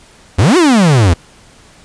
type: exponential two-way sweep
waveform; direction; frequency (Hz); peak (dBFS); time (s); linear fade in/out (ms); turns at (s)
45% pulse; up then down; 78.6 to 379.8 to 78.6; -6; 0.38-1.14; 10; 0.57
effects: pink hiss -43 dBFS RMS until 1.84 s + resampled to 22050 Hz